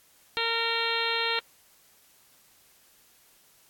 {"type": "harmonic tone", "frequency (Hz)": 460, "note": "A#4", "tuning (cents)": -23, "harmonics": [1, 2, 3, 4, 5, 6, 7, 8, 9], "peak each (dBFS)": [-34, -34, -34, -34, -34, -34, -34, -34, -34], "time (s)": [0.37, 1.39], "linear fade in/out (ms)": 0, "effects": ["white hiss -60 dBFS RMS until 3.69 s", "AAC 64 kbps"]}